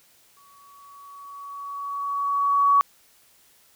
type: tone with exponential growth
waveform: sine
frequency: 1128 Hz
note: C#6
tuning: 30 cents sharp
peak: -13 dBFS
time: 0.37-2.81 s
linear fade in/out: 0 ms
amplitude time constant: 530 ms
effects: white hiss -58 dBFS RMS until 3.75 s